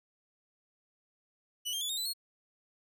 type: tone with pitch steps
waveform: sawtooth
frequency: 2960 / 3191 / 3440 / 3708 / 3997 / 4309 Hz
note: F#7 / G7 / A7 / A#7 / B7 / C#8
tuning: 0 / +30 / -40 / -10 / +20 / -50 cents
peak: -30 dBFS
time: 1.65-2.136 s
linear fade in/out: 20 ms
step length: 81 ms
effects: none